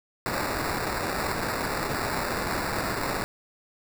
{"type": "noise with sample-and-hold", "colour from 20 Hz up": "blue", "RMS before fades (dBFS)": -29, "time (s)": [0.26, 3.24], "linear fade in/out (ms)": 0, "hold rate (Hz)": 3150, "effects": []}